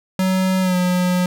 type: tone with pitch glide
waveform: square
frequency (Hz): 187.4 to 180.49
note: F#3 to F#3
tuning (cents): +22 to -43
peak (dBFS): -16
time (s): 0.19-1.26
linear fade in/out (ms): 2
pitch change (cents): -65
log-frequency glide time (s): 0.61-0.76
effects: none